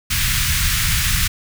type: band-stop noise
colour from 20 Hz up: pink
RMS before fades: -18 dBFS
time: 0.1-1.28 s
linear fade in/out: 10 ms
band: 150 to 1500 Hz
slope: 24 dB/octave
effects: none